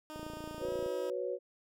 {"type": "tone with pitch glide", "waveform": "15% pulse", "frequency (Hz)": [308.6, 319.9], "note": ["D#4", "D#4"], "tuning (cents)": [-14, 48], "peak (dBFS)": -37, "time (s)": [0.1, 1.1], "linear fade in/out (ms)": 0, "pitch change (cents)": 62, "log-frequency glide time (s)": [0.61, 0.69]}
{"type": "click train", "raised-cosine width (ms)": 2, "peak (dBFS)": -31, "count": 21, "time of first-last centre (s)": [0.16, 0.862], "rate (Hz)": 28.5}
{"type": "chord", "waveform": "sine", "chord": "F# suspended fourth", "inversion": "none", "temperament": "equal", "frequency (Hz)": [370, 493.9, 554.4], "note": ["F#4", "B4", "C#5"], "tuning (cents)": [0, 0, 0], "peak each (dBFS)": [-38, -37, -38], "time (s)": [0.59, 1.39], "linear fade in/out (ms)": 50}
{"effects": []}